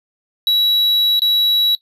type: tone with dropouts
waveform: triangle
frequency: 3900 Hz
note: B7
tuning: 23 cents flat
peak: -10 dBFS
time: 0.47-1.75 s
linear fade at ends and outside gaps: 1 ms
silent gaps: 1.194-1.219 s
effects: noise-tail reverb RT60 0.1 s tail -17 dB re dry + resampled to 32000 Hz